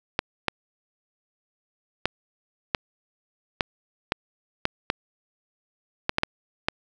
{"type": "clicks", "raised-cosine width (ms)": 0.3, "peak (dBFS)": -5, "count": 12, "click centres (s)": [0.191, 0.483, 2.056, 2.748, 3.608, 4.121, 4.654, 4.901, 6.094, 6.184, 6.234, 6.685], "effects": []}